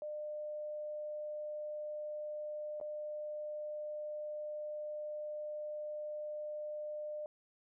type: tone with dropouts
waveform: sine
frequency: 602 Hz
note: D5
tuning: 43 cents sharp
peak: -39 dBFS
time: 0.02-7.26 s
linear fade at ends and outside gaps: 1 ms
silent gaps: 2.801-2.812 s
effects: none